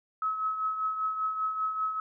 sine tone with tremolo, 1286 Hz, E6, 43 cents flat, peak -25 dBFS, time 0.22-2 s, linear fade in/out 2 ms, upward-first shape triangle, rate 5.1 Hz, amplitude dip 60%, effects none

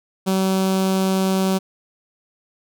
sawtooth tone with notch filter, 190.2 Hz, F#3, 48 cents sharp, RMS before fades -19 dBFS, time 0.26-1.59 s, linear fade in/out 20 ms, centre 1900 Hz, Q 1.5, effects none

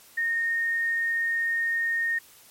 sine tone, 1844 Hz, A#6, 19 cents flat, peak -23 dBFS, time 0.17-2.19 s, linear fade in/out 10 ms, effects white hiss -53 dBFS RMS until 2.5 s + MP3 64 kbps

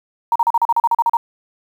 sine tone bursts, 932.3 Hz, A#5, in tune, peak -11 dBFS, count 12, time 0.32-1.17 s, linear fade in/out 2 ms, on 36 ms, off 38 ms, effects 7-bit

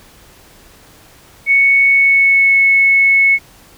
sine tone with pitch glide, 2217 to 2199 Hz, C#7 to C#7, 0 to -14 cents, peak -7 dBFS, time 1.46-3.39 s, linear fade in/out 50 ms, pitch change -14 cents, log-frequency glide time 1.88-2.57 s, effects pink hiss -44 dBFS RMS until 3.77 s

